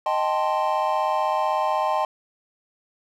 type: chord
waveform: triangle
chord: A half-diminished seventh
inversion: second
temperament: equal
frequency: 622.3 / 784 / 880 / 1046.5 Hz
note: Eb5 / G5 / A5 / C6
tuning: 0 / 0 / 0 / 0 cents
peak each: -24 dBFS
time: 0.06-2.05 s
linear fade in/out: 2 ms
effects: none